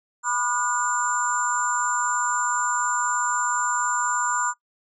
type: tone cluster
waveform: sine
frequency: 984 / 1201 / 1445 / 7280 Hz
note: B5 / D6 / F#6 / A#8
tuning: -7 / +38 / -41 / -42 cents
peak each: -27 dBFS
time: 0.23-4.54 s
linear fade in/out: 50 ms
effects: noise-tail reverb RT60 0.1 s tail -19 dB re dry